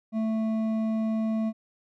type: tone with hard clipping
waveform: triangle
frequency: 220.8 Hz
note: A3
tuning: 6 cents sharp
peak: -26 dBFS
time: 0.12-1.53 s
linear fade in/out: 50 ms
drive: 11 dB
effects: none